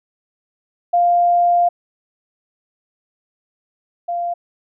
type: tone pair in turn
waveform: sine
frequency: 699 / 694.2 Hz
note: F5 / F5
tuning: +1 / -11 cents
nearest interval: unison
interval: 12 cents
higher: first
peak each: -11 / -19 dBFS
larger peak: first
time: 0.93-1.69 / 4.08-4.34 s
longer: first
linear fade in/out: 10 ms
effects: none